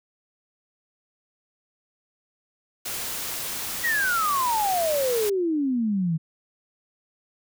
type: noise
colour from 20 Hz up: white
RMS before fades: -31 dBFS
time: 2.85-5.3 s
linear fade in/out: 10 ms
type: exponential sweep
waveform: sine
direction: down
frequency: 1957 to 155.56 Hz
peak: -21 dBFS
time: 3.83-6.18 s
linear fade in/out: 20 ms
effects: none